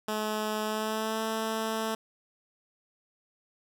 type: tone with pitch glide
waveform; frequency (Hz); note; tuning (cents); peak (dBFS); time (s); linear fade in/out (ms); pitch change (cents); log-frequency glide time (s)
10% pulse; 214.5 to 221.6; A3 to A3; -44 to +13; -21; 0.08-1.95; 5; +57; 0.63-1.22
effects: none